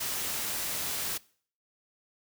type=noise; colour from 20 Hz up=white; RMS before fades=-33 dBFS; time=0-1.18 s; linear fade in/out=10 ms; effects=noise-tail reverb RT60 0.5 s tail -22 dB re dry